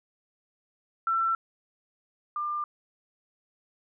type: tone pair in turn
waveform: sine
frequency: 1343 / 1196.5 Hz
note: E6 / D6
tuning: +32 / +32 cents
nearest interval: major second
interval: 200 cents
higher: first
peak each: -23 / -28 dBFS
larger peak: first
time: 1.07-1.35 / 2.36-2.64 s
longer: neither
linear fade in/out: 2 ms
effects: none